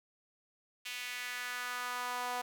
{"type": "tone with high-pass filter sweep", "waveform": "sawtooth", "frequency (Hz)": 246.9, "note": "B3", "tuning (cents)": 0, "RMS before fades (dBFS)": -39, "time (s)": [0.85, 2.42], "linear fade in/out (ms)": 10, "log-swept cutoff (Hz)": [2600, 790], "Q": 2.2, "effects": []}